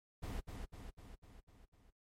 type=noise with echo; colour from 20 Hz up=brown; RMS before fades=-41 dBFS; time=0.22-0.41 s; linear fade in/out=20 ms; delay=250 ms; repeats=6; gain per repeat=-4 dB; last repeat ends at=1.91 s; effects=noise-tail reverb RT60 0.1 s tail -23 dB re dry + MP3 64 kbps